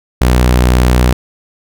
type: tone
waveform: sawtooth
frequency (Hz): 61.74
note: B1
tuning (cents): 0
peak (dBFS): -3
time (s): 0.21-1.13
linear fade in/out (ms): 5
effects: none